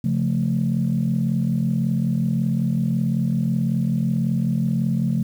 sine chord, Db augmented, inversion none, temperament equal with one note detuned, 136.29 / 174.61 / 220 Hz, Db3 / F3 / A3, -29 / 0 / 0 cents, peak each -22 dBFS, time 0.04-5.23 s, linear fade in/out 5 ms, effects tanh soft clip ceiling -11 dBFS + 8-bit

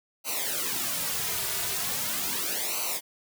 white noise with flanger, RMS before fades -30 dBFS, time 0.24-3.01 s, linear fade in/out 50 ms, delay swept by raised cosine 0.57 to 3.77 ms, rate 0.39 Hz, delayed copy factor -0.95, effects none

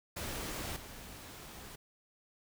pink noise with level steps, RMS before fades -40 / -49 dBFS, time 0.16-1.76 s, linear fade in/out 10 ms, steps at 0.76 s, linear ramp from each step 5 ms, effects none

